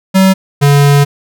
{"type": "tone pair in turn", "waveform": "square", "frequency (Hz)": [190.4, 142.64], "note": ["F#3", "C#3"], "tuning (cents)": [50, 50], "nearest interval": "perfect fourth", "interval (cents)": 500, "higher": "first", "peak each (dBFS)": -5, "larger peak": "neither", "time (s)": [[0.14, 0.34], [0.61, 1.05]], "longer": "second", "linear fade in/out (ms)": 20, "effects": []}